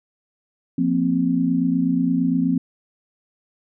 sine chord, F suspended fourth, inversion none, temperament equal, 174.61 / 233.1 / 261.6 Hz, F3 / Bb3 / C4, 0 / 0 / 0 cents, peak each -22 / -24 / -19 dBFS, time 0.78-2.58 s, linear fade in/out 5 ms, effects none

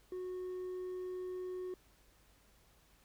sine tone with hard clipping, 366.7 Hz, F#4, 15 cents flat, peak -40 dBFS, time 0.12-1.74 s, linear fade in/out 2 ms, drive 2 dB, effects added 50 Hz sine -69 dBFS peak until 3.04 s + pink hiss -68 dBFS RMS until 3.04 s

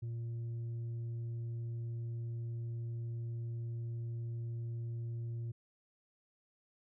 sine tone with tanh clipping, 116.54 Hz, A#2, in tune, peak -38 dBFS, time 0.02-5.52 s, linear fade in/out 10 ms, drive 3 dB, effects none

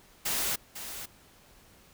white noise with echo, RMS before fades -30 dBFS, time 0.25-0.56 s, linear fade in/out 10 ms, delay 500 ms, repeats 1, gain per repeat -10 dB, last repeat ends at 1.06 s, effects pink hiss -58 dBFS RMS until 1.93 s

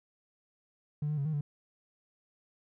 triangle tone with pitch steps, 148.5 / 151.5 / 139.8 / 156.1 / 145.3 Hz, D3 / D#3 / C#3 / D#3 / D3, +20 / -46 / +15 / +6 / -18 cents, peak -26 dBFS, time 1.02-1.41 s, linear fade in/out 5 ms, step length 78 ms, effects tanh soft clip ceiling -26 dBFS

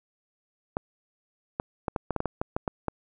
clicks, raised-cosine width 1 ms, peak -13 dBFS, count 12, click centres 0.769 / 1.599 / 1.882 / 1.962 / 2.107 / 2.163 / 2.204 / 2.257 / 2.415 / 2.565 / 2.678 / 2.883 s, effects none

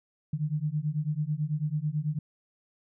sine beating tone pair, 146.83 / 155.93 Hz, D3 / D#3, 0 / +4 cents, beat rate 9.1 Hz, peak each -30 dBFS, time 0.33-2.19 s, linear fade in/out 5 ms, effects none

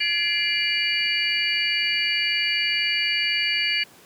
sine tone cluster, 1703 / 2090 / 2366 / 2898 / 4542 Hz, G#6 / C7 / D7 / F#7 / C#8, +43 / -2 / +12 / -37 / +41 cents, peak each -31 / -30 / -25 / -25 / -27 dBFS, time 0-3.84 s, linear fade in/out 10 ms, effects pink hiss -50 dBFS RMS until 4.05 s + high-pass 150 Hz 12 dB/octave

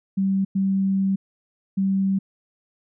sine tone bursts at uneven times, 193.5 Hz, G3, 22 cents flat, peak -18 dBFS, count 3, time 0.17-0.45 / 0.55-1.16 / 1.77-2.19 s, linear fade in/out 10 ms, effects none

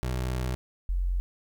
25% pulse / sine tone pair in turn, 62.9 / 44.76 Hz, B1 / F1, +32 / +43 cents, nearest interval tritone, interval 589 cents, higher first, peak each -24 dBFS, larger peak neither, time 0.03-0.55 / 0.89-1.2 s, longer first, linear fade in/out 0 ms, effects 11-bit

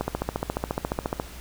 click train, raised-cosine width 1 ms, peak -11 dBFS, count 18, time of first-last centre 0.01-1.199 s, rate 14.3 Hz, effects added 60 Hz sine -41 dBFS peak until 1.4 s + pink hiss -44 dBFS RMS until 1.4 s

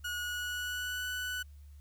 30% pulse tone with pitch glide, 1452 to 1488.5 Hz, F#6 to F#6, -33 to +10 cents, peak -32 dBFS, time 0.04-1.43 s, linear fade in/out 10 ms, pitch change +43 cents, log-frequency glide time 0.17-1.08 s, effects added 72 Hz sine -49 dBFS peak until 1.8 s + white hiss -71 dBFS RMS until 1.8 s

